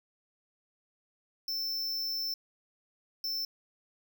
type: tone bursts at uneven times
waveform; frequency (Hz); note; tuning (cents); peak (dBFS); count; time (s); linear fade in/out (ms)
square; 5330; E8; +18; -32; 2; 1.48-2.34 / 3.24-3.45; 2
effects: none